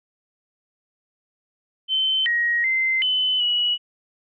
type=tone with pitch steps; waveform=sine; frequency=3077 / 1890 / 2074 / 3025 / 2928 Hz; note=G7 / A#6 / C7 / F#7 / F#7; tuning=-33 / +23 / -16 / +38 / -19 cents; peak=-18 dBFS; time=1.88-3.78 s; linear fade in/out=50 ms; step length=380 ms; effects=none